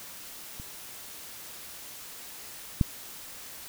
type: clicks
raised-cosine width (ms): 5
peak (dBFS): -29 / -9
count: 2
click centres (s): 0.599 / 2.812
effects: white hiss -44 dBFS RMS until 3.68 s